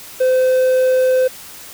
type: tone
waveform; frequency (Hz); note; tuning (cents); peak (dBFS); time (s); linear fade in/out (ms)
triangle; 514; C5; -31; -9; 0.2-1.28; 10
effects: white hiss -36 dBFS RMS until 1.73 s